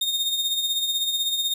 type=tone with tremolo; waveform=40% pulse; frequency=3686 Hz; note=A#7; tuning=20 cents flat; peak=-19 dBFS; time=0.01-1.54 s; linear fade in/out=5 ms; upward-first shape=sine; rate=16 Hz; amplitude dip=50%; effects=none

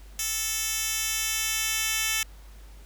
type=tone with high-pass filter sweep; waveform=10% pulse; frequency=440 Hz; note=A4; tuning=in tune; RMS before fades=-28 dBFS; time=0.19-2.23 s; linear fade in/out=2 ms; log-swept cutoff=4900 to 3100 Hz; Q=0.93; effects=added 50 Hz sine -44 dBFS peak until 2.85 s + pink hiss -56 dBFS RMS until 2.85 s

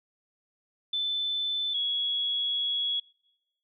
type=tone pair in turn; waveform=sine; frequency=3520 / 3347 Hz; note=A7 / G#7; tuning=0 / +13 cents; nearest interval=minor second; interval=87 cents; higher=first; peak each=-26 dBFS; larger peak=neither; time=0.93-1.74 / 1.74-3 s; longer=second; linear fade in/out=5 ms; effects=noise-tail reverb RT60 0.9 s tail -25 dB re dry

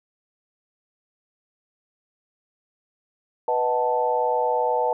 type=chord; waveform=sine; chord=B dominant seventh; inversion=none; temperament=equal; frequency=493.9 / 622.3 / 740 / 880 Hz; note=B4 / D#5 / F#5 / A5; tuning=0 / 0 / 0 / 0 cents; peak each=-24 / -27 / -28 / -23 dBFS; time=3.48-4.93 s; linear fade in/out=2 ms; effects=none

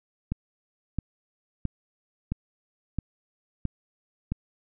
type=click train; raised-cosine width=5 ms; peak=-15 dBFS; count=7; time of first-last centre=0.32-4.32 s; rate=1.5 Hz; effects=none

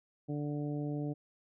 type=harmonic tone; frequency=146.83 Hz; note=D3; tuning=in tune; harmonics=1 / 2 / 3 / 4 / 5; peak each=-36 / -37 / -44 / -47 / -51 dBFS; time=0.28-1.14 s; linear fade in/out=20 ms; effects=none

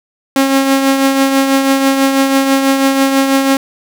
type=tone with tremolo; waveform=sawtooth; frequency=271 Hz; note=C#4; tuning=39 cents flat; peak=-3 dBFS; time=0.36-3.57 s; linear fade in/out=2 ms; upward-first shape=triangle; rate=6.1 Hz; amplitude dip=50%; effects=none

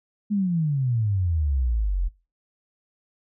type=exponential sweep; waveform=sine; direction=down; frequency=213 to 41.4 Hz; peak=-20 dBFS; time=0.3-2.09 s; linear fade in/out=20 ms; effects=noise-tail reverb RT60 0.3 s tail -22 dB re dry

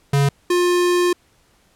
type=tone pair in turn; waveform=square; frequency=140.6 / 354.3 Hz; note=C#3 / F4; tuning=+25 / +25 cents; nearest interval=octave + major third; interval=1600 cents; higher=second; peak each=-14 / -15 dBFS; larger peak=first; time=0.13-0.29 / 0.5-1.13 s; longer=second; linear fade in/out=5 ms; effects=pink hiss -58 dBFS RMS until 1.75 s + low-pass 12000 Hz 12 dB/octave

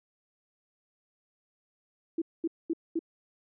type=tone bursts; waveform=sine; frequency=329.6 Hz; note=E4; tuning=in tune; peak=-26 dBFS; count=4; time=2.18-2.992 s; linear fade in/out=5 ms; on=38 ms; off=220 ms; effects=none

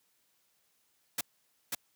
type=noise with echo; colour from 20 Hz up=white; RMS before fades=-32 dBFS; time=1.18-1.21 s; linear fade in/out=5 ms; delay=540 ms; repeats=1; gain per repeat=-2 dB; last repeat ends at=1.75 s; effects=white hiss -73 dBFS RMS until 1.95 s + high-pass 80 Hz 12 dB/octave

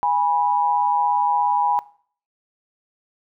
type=tone pair together; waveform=sine; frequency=823 / 980 Hz; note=G#5 / B5; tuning=-16 / -14 cents; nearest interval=minor third; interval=302 cents; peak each=-20 dBFS; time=0.03-1.79 s; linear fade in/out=0 ms; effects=noise-tail reverb RT60 0.5 s tail -19 dB re dry

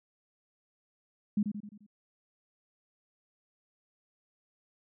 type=tone with echo; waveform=sine; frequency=207.7 Hz; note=G#3; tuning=in tune; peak=-24 dBFS; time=1.37-1.43 s; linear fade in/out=5 ms; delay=87 ms; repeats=5; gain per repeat=-6 dB; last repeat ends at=1.865 s; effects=none

